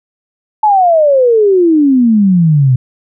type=exponential sweep; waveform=sine; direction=down; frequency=875 to 123.47 Hz; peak=-5 dBFS; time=0.63-2.76 s; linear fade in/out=5 ms; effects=none